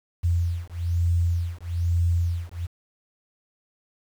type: beating tone pair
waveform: sine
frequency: 85.3 / 86.4 Hz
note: F2 / F2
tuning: -40 / -18 cents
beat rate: 1.1 Hz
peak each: -24 dBFS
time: 0.23-2.67 s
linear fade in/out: 20 ms
effects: 8-bit